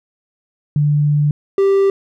sine / triangle tone pair in turn, 147.4 / 392.4 Hz, D3 / G4, +7 / +2 cents, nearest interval octave + perfect fourth, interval 1695 cents, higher second, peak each -11 / -8 dBFS, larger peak second, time 0.76-1.31 / 1.58-1.9 s, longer first, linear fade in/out 2 ms, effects none

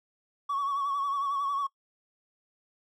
triangle tone with vibrato, 1120 Hz, C#6, 18 cents sharp, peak -24 dBFS, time 0.49-1.67 s, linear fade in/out 10 ms, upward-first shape triangle, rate 11 Hz, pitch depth 58 cents each way, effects noise-tail reverb RT60 0.1 s tail -23 dB re dry + tanh soft clip ceiling -23 dBFS

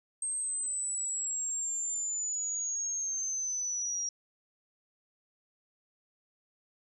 sine linear sweep, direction down, 8400 to 5670 Hz, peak -31 dBFS, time 0.22-4.09 s, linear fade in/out 2 ms, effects none

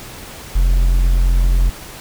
triangle tone, 44 Hz, F1, 14 cents sharp, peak -8 dBFS, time 0.55-1.7 s, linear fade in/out 10 ms, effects pink hiss -34 dBFS RMS until 2 s

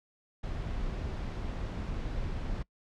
brown noise, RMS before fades -35 dBFS, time 0.43-2.63 s, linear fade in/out 10 ms, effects noise-tail reverb RT60 0.1 s tail -24 dB re dry + low-pass 5000 Hz 12 dB/octave

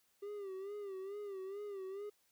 triangle tone with vibrato, 396 Hz, G4, 18 cents sharp, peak -40 dBFS, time 0.22-2.1 s, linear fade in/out 10 ms, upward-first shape sine, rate 2.3 Hz, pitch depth 86 cents each way, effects white hiss -75 dBFS RMS until 2.31 s

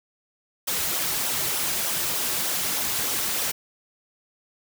white noise with flanger, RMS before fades -26 dBFS, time 0.67-3.52 s, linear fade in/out 10 ms, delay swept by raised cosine 0.42 to 4.22 ms, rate 3.3 Hz, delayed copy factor -0.5, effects none

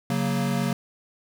square chord, F# major, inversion second, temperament equal, 138.59 / 185 / 233.1 Hz, C#3 / F#3 / A#3, 0 / 0 / 0 cents, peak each -28 dBFS, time 0.1-0.73 s, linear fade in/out 2 ms, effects none

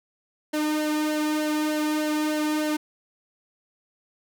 sawtooth tone with flanger, 304.6 Hz, D#4, 37 cents flat, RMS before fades -25 dBFS, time 0.53-2.77 s, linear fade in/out 10 ms, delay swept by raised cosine 0.82 to 1.92 ms, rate 3.3 Hz, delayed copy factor -0.65, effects none

